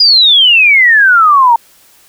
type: exponential sweep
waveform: sine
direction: down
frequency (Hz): 4971 to 905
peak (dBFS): -3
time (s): 0-1.56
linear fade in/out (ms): 5
effects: white hiss -45 dBFS RMS until 2.08 s